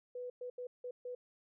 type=tone bursts at uneven times; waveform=sine; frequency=494.9 Hz; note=B4; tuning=4 cents sharp; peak=-40 dBFS; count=5; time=0.15-0.3 / 0.41-0.5 / 0.58-0.67 / 0.84-0.91 / 1.05-1.15 s; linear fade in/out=5 ms; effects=none